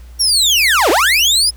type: linear two-way sweep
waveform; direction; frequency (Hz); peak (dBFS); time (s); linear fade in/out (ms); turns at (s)
30% pulse; down then up; 5700 to 295.6 to 5200; -7; 0.19-1.51; 20; 0.9
effects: added 60 Hz sine -33 dBFS peak until 1.56 s + pink hiss -49 dBFS RMS until 1.56 s